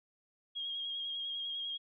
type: tone with vibrato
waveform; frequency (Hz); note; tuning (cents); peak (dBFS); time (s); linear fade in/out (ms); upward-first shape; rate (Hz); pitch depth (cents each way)
sine; 3261; G#7; -32; -36; 0.55-1.78; 20; square; 10; 19
effects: none